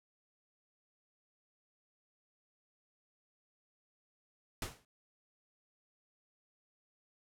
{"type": "noise with exponential decay", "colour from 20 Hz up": "pink", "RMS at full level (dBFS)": -36, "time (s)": [4.62, 4.85], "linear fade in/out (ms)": 2, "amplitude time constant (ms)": 48, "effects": ["low-pass 12000 Hz 12 dB/octave"]}